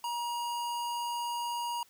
square tone, 951 Hz, A#5, 34 cents sharp, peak -33 dBFS, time 0.04-1.83 s, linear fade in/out 2 ms, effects white hiss -63 dBFS RMS until 1.89 s

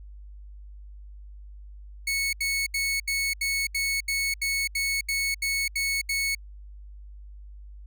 sawtooth tone bursts, 2207 Hz, C#7, 8 cents flat, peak -21 dBFS, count 13, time 2.07-6.35 s, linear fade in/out 5 ms, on 260 ms, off 75 ms, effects added 50 Hz sine -41 dBFS peak until 7.86 s

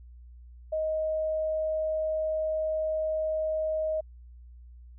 sine tone, 627 Hz, D#5, 13 cents sharp, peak -26 dBFS, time 0.72-4.01 s, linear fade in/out 10 ms, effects added 60 Hz sine -46 dBFS peak until 4.98 s

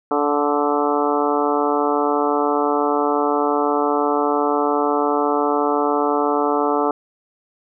harmonic tone with a mistuned harmonic, 145.8 Hz, D3, 12 cents flat, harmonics 2 / 3 / 4 / 5 / 6 / 7 / 8 / 9, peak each -23 / -21 / -26 / -24 / -24 / -28 / -26 / -27 dBFS, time 0.11-6.91 s, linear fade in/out 2 ms, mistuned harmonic 7, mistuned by +20 cents, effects none

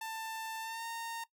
sawtooth tone with pitch glide, 890 to 919.8 Hz, A5 to A#5, +20 to -23 cents, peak -35 dBFS, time 0.01-1.24 s, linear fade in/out 5 ms, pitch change +57 cents, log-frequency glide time 0.6-0.86 s, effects noise-tail reverb RT60 0.1 s tail -17 dB re dry

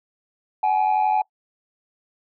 sine tone pair together, 754.5 / 846 Hz, F#5 / G#5, +34 / +32 cents, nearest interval major second, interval 198 cents, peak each -19 / -17 dBFS, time 0.63-1.22 s, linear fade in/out 5 ms, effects noise-tail reverb RT60 0.1 s tail -25 dB re dry + tanh soft clip ceiling -14 dBFS

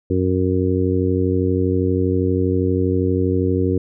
harmonic tone, 92.5 Hz, F#2, in tune, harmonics 1 / 2 / 3 / 4 / 5, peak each -20 / -25 / -21 / -22 / -23 dBFS, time 0.1-3.78 s, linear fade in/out 5 ms, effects none

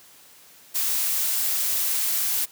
blue noise, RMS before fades -24 dBFS, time 0.74-2.46 s, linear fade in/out 20 ms, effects white hiss -51 dBFS RMS until 2.51 s + high-pass 100 Hz 12 dB/octave

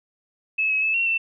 sine tone with pitch steps, 2595 / 2562 / 2608 / 2729 / 2681 Hz, E7 / E7 / E7 / F7 / E7, -28 / -50 / -19 / -41 / +29 cents, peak -19 dBFS, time 0.58-1.18 s, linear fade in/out 10 ms, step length 120 ms, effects none

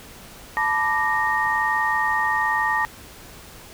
sine tone cluster, 874 / 975 / 1181 / 1857 Hz, A5 / B5 / D6 / A#6, -12 / -23 / +9 / -7 cents, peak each -24 / -28 / -26 / -22 dBFS, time 0.57-2.85 s, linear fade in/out 0 ms, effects pink hiss -43 dBFS RMS until 3.73 s

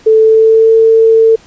sine tone with pitch glide, 440 to 448.5 Hz, A4 to A4, 0 to +33 cents, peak -3 dBFS, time 0.06-1.36 s, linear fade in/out 10 ms, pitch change +33 cents, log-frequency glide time 0.2-0.74 s, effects pink hiss -42 dBFS RMS until 1.46 s + resampled to 16000 Hz

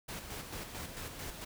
pink noise with tremolo, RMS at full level -42 dBFS, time 0.08-1.45 s, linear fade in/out 10 ms, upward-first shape square, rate 4.5 Hz, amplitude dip 45%, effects none

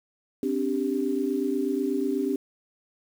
sine chord, C suspended second, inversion none, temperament equal with one note detuned, 261.6 / 289.8 / 392 Hz, C4 / D4 / G4, 0 / -23 / 0 cents, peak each -28 dBFS, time 0.43-2.36 s, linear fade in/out 2 ms, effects 8-bit

